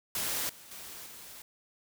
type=noise with level steps; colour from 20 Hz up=white; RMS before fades=-33 / -52 / -45 / -48 dBFS; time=0.15-1.42 s; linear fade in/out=2 ms; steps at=0.49 / 0.71 / 1.06 s; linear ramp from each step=5 ms; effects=none